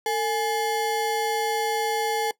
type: ring-modulated tone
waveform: square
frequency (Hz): 642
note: E5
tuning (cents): -46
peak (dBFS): -20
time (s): 0.06-2.31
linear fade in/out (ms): 2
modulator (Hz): 192
effects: noise-tail reverb RT60 0.1 s tail -19 dB re dry